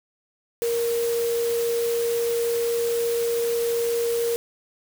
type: tone in noise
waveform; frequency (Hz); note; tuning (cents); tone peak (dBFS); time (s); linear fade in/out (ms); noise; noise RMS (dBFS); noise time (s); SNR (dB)
sine; 467.9; A#4; +6; -21; 0.62-4.36; 0; white; -34; 0.62-4.36; +10
effects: none